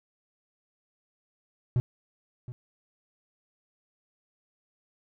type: tone with echo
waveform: triangle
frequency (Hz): 123.47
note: B2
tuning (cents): 0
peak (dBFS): -19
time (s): 1.76-1.8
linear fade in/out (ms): 0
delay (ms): 720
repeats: 1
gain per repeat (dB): -15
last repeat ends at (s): 2.52
effects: none